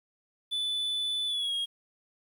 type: tone with pitch glide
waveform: triangle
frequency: 3488 to 3273 Hz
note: A7 to G#7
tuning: -16 to -26 cents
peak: -27 dBFS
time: 0.51-1.66 s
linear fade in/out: 20 ms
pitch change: -110 cents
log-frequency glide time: 1.27-1.54 s
effects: 10-bit